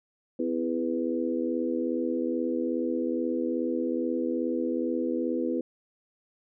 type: harmonic tone with a mistuned harmonic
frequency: 82.41 Hz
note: E2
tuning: in tune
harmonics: 3 / 4 / 5 / 6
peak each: -30 / -30 / -35 / -32 dBFS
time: 0.39-5.61 s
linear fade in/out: 5 ms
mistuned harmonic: 3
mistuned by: +41 cents
effects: none